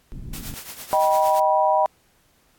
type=low-pass noise; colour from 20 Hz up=pink; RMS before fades=-34 dBFS; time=0.12-0.54 s; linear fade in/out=0 ms; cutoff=260 Hz; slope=24 dB/octave
type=noise with tremolo; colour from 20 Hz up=white; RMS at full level=-34 dBFS; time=0.33-1.4 s; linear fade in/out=5 ms; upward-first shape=triangle; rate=8.8 Hz; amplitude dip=75%
type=chord; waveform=sine; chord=Eb augmented; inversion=none; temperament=just; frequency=622.3 / 777.8 / 972.3 Hz; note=Eb5 / G5 / B5; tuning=0 / -14 / -27 cents; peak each=-20 dBFS; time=0.93-1.86 s; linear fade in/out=0 ms
effects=pink hiss -61 dBFS RMS until 2.58 s + AAC 64 kbps